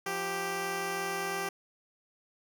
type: tone pair together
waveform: 10% pulse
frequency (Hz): 174.61 / 392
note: F3 / G4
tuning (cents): 0 / 0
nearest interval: octave + major second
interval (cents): 1400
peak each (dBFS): -32 / -24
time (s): 0.06-1.49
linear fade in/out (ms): 5
effects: none